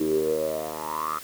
10% pulse tone with band-pass filter sweep, 77.78 Hz, D#2, in tune, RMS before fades -27 dBFS, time 0-1.19 s, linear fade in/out 10 ms, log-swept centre 330 to 1300 Hz, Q 9.7, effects white hiss -42 dBFS RMS until 1.23 s

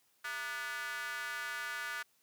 square tone with high-pass filter, 133.4 Hz, C3, 34 cents sharp, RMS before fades -40 dBFS, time 0.24-2.03 s, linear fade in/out 10 ms, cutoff 1500 Hz, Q 3.9, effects white hiss -72 dBFS RMS until 2.22 s + high-pass 80 Hz 12 dB/octave

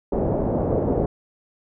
white low-pass noise, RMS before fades -22 dBFS, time 0.12-1.06 s, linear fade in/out 5 ms, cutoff 580 Hz, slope 24 dB/octave, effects none

